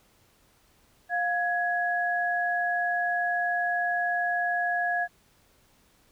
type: tone pair together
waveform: sine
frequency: 705 / 1671.9 Hz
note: F5 / G#6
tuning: +16 / +11 cents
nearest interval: octave + minor third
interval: 1495 cents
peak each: -27 dBFS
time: 1.09-5.08 s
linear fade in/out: 50 ms
effects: pink hiss -63 dBFS RMS until 6.11 s